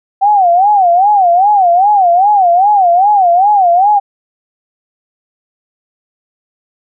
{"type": "tone with vibrato", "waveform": "sine", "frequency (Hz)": 759, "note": "F#5", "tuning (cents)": 44, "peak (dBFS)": -5, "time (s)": [0.21, 4], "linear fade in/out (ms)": 20, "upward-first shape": "sine", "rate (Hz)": 2.5, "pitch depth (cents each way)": 180, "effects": []}